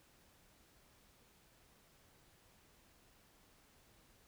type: silence
effects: pink hiss -68 dBFS RMS until 4.27 s